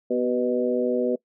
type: harmonic tone with a mistuned harmonic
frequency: 123.47 Hz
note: B2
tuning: in tune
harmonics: 2 / 3 / 4 / 5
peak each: -26 / -26 / -24 / -30 dBFS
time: 0.1-1.16 s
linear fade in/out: 10 ms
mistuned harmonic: 3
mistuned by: +42 cents
effects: noise-tail reverb RT60 0.1 s tail -22 dB re dry